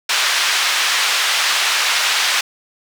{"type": "band-pass noise", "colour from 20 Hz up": "white", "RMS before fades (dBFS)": -17, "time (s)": [0.09, 2.41], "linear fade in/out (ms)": 5, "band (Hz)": [1100, 4100], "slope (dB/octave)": 12, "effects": []}